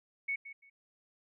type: tone with echo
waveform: sine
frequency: 2217 Hz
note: C#7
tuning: in tune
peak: -31 dBFS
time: 0.28-0.36 s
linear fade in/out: 10 ms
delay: 170 ms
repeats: 2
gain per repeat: -13 dB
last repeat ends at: 0.7 s
effects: none